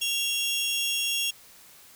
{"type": "tone pair together", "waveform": "sawtooth", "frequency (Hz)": [2762, 3315], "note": ["F7", "G#7"], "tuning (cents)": [-20, -4], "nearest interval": "minor third", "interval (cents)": 316, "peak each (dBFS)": -25, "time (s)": [0.01, 1.31], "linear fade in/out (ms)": 10, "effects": ["white hiss -52 dBFS RMS until 1.95 s"]}